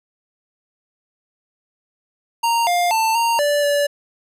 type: tone with pitch steps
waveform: square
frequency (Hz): 929 / 704 / 890 / 927 / 583 / 577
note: A#5 / F5 / A5 / A#5 / D5 / D5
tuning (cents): -6 / +14 / +20 / -10 / -13 / -31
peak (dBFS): -16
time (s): 2.43-3.87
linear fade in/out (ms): 10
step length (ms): 240
effects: resampled to 32000 Hz